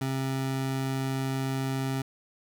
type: tone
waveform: 25% pulse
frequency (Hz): 133.6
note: C3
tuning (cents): +36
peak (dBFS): -24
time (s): 0.01-2.02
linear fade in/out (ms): 5
effects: none